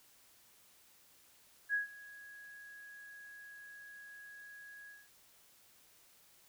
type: tone with ADSR envelope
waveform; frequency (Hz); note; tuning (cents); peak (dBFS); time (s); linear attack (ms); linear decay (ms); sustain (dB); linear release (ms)
sine; 1661.2; G#6; 0; -29; 1.69-5.09; 48; 130; -21; 210
effects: white hiss -65 dBFS RMS until 6.48 s